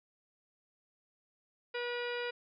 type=harmonic tone; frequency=483.5 Hz; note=B4; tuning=37 cents flat; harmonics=1 / 2 / 3 / 4 / 5 / 6 / 7 / 8 / 10; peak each=-37 / -46 / -42 / -45 / -45 / -47 / -56 / -51 / -53 dBFS; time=1.74-2.31 s; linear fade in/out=10 ms; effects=none